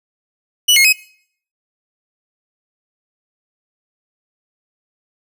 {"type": "tone with pitch steps", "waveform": "sawtooth", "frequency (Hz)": [2953, 2154, 2538], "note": ["F#7", "C7", "D#7"], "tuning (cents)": [-4, 50, 34], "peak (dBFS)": -5, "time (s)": [0.68, 0.929], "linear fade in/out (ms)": 10, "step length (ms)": 83, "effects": ["noise-tail reverb RT60 0.6 s tail -23 dB re dry"]}